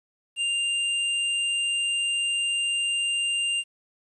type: tone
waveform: square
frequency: 2794 Hz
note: F7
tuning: in tune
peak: -24 dBFS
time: 0.36-3.64 s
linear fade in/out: 50 ms
effects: resampled to 24000 Hz + 10-bit